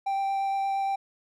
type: tone with vibrato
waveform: triangle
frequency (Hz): 784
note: G5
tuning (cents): 0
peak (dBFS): -23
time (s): 0.06-0.96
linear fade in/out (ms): 10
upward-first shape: triangle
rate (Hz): 8.6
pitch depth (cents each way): 9
effects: none